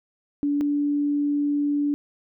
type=tone pair in turn; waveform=sine; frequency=288 / 289.8 Hz; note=D4 / D4; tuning=-34 / -23 cents; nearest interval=unison; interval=11 cents; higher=second; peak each=-20 dBFS; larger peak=neither; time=0.43-0.61 / 0.61-1.94 s; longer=second; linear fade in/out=0 ms; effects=none